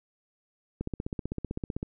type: click train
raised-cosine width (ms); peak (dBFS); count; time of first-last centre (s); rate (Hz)
3; -19; 17; 0.81-1.829; 15.7
effects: none